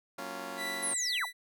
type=chord; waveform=10% pulse; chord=Gb major seventh; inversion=none; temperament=just; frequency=185 / 231.2 / 277.5 / 346.9 Hz; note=Gb3 / Bb3 / Db4 / F4; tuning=0 / -14 / +2 / -12 cents; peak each=-39 / -38 / -35 / -37 dBFS; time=0.18-0.94 s; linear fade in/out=5 ms
type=tone with tremolo; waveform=30% pulse; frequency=1975.5 Hz; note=B6; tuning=in tune; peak=-31 dBFS; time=0.56-1.33 s; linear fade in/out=50 ms; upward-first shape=triangle; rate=2.1 Hz; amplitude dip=60%
type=linear sweep; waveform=sine; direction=down; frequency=11175 to 593 Hz; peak=-30 dBFS; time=0.82-1.26 s; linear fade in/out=20 ms
effects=none